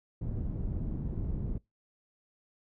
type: low-pass noise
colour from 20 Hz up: pink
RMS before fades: -34 dBFS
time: 0.21-1.58 s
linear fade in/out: 5 ms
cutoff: 200 Hz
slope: 12 dB/octave
effects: noise-tail reverb RT60 0.2 s tail -24 dB re dry